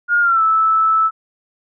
sine tone with pitch glide, 1422 to 1311.5 Hz, F6 to E6, +31 to -9 cents, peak -11 dBFS, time 0.08-1.11 s, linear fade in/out 50 ms, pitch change -140 cents, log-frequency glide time 0.21-0.42 s, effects none

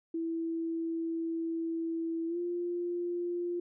sine tone with pitch glide, 329.6 to 349.2 Hz, E4 to F4, 0 to 0 cents, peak -31 dBFS, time 0.14-3.6 s, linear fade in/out 5 ms, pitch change +100 cents, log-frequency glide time 2.27-2.38 s, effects none

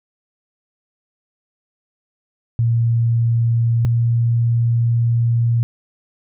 sine tone pair in turn, 116.4 / 117.28 Hz, A#2 / A#2, -2 / +11 cents, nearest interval unison, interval 13 cents, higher second, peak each -13 dBFS, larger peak neither, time 2.59-3.85 / 3.85-5.63 s, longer second, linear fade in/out 0 ms, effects none

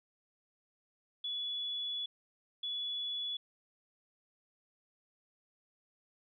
sine tone bursts at uneven times, 3414 Hz, G#7, 47 cents sharp, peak -35 dBFS, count 2, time 1.24-2.06 / 2.63-3.37 s, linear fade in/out 5 ms, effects none

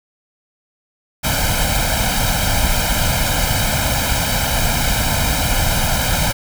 pink noise with comb filter, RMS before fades -17 dBFS, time 1.23-6.33 s, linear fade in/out 20 ms, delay 1.3 ms, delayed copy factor +0.85, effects none

